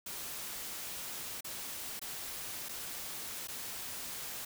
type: noise with dropouts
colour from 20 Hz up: white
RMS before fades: -42 dBFS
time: 0.06-4.45 s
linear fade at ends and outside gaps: 5 ms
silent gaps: 1.408-1.444 / 1.995-2.015 / 2.687-2.691 / 3.474-3.483 s
effects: none